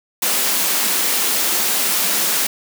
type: high-pass noise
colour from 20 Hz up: white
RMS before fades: -18 dBFS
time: 0.22-2.47 s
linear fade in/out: 5 ms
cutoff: 170 Hz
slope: 96 dB/octave
effects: none